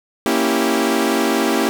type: chord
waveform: sawtooth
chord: A# diminished seventh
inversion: none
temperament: equal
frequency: 233.1 / 277.2 / 329.6 / 392 Hz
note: A#3 / C#4 / E4 / G4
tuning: 0 / 0 / 0 / 0 cents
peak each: -17 dBFS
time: 0.26-1.69 s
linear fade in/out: 0 ms
effects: none